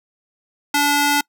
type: tone with high-pass filter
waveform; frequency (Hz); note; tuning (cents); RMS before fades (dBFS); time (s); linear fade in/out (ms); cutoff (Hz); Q
square; 289.2; D4; -27; -17; 0.74-1.21; 5; 690; 0.63
effects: noise-tail reverb RT60 0.1 s tail -26 dB re dry